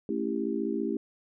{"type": "chord", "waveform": "sine", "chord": "A dominant seventh", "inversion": "none", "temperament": "just", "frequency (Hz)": [220, 275, 330, 396], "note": ["A3", "C#4", "E4", "G4"], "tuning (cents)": [0, -14, 2, 18], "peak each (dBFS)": -33, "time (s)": [0.09, 0.97], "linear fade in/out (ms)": 2, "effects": []}